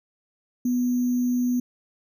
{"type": "tone with sample-and-hold", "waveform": "sine", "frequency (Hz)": 246.9, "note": "B3", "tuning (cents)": 0, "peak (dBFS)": -20, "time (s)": [0.65, 1.6], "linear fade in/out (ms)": 5, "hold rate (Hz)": 6300, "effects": []}